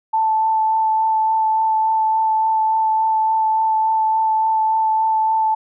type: tone with vibrato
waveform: sine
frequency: 880 Hz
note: A5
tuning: in tune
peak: -14 dBFS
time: 0.13-5.55 s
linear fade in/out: 10 ms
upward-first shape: sine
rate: 3.5 Hz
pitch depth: 11 cents each way
effects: none